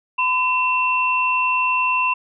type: tone pair together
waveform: sine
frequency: 1011.4 / 2700 Hz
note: B5 / E7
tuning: +41 / +41 cents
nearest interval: octave + perfect fourth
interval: 1700 cents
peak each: -19 dBFS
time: 0.18-2.14 s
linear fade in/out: 10 ms
effects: none